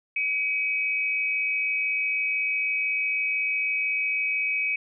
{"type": "tone pair together", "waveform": "sine", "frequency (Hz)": [2278, 2532], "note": ["C#7", "D#7"], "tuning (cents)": [47, 30], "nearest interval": "major second", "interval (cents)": 183, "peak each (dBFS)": -26, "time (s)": [0.16, 4.76], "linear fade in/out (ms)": 5, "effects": []}